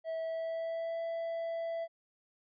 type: tone with pitch glide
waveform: triangle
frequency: 650 to 664.4 Hz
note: E5 to E5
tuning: -24 to +13 cents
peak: -32 dBFS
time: 0.04-1.88 s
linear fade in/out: 50 ms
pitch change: +37 cents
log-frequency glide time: 0.19-1.01 s
effects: resampled to 11025 Hz